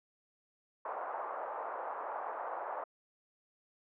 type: band-pass noise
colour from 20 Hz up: white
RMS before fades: -40 dBFS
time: 0.85-2.84 s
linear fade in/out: 5 ms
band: 560 to 1100 Hz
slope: 24 dB/octave
effects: low-pass 2000 Hz 12 dB/octave